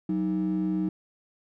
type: ring-modulated tone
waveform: triangle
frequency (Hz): 249.5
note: B3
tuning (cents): +18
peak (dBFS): -18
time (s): 0.09-0.89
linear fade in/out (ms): 5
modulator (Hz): 63.5
effects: tanh soft clip ceiling -19 dBFS